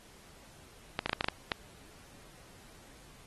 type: clicks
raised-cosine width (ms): 0.3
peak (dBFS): -13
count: 8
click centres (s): 0.991 / 1.06 / 1.095 / 1.131 / 1.209 / 1.244 / 1.285 / 1.518
effects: pink hiss -57 dBFS RMS until 3.26 s + AAC 32 kbps